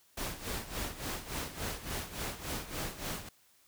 pink noise with tremolo, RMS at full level -36 dBFS, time 0.17-3.29 s, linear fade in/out 5 ms, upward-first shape sine, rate 3.5 Hz, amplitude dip 75%, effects white hiss -66 dBFS RMS until 3.67 s

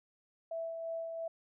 sine tone with tremolo, 659.3 Hz, E5, in tune, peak -35 dBFS, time 0.51-1.28 s, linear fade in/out 5 ms, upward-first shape sine, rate 2.9 Hz, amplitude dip 35%, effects none

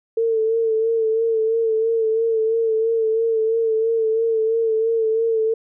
sine tone with vibrato, 448.6 Hz, A4, 34 cents sharp, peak -16 dBFS, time 0.17-5.54 s, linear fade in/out 5 ms, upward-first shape sine, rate 3 Hz, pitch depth 37 cents each way, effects none

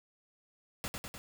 pink noise with echo, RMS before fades -38 dBFS, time 0.84-0.88 s, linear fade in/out 0 ms, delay 100 ms, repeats 3, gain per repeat -3 dB, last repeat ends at 1.18 s, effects none

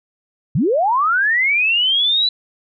sine linear sweep, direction up, 110 to 4000 Hz, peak -13 dBFS, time 0.55-2.29 s, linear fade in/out 5 ms, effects none

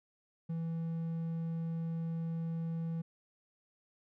triangle tone, 164.81 Hz, E3, in tune, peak -32 dBFS, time 0.49-3.02 s, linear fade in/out 10 ms, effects none

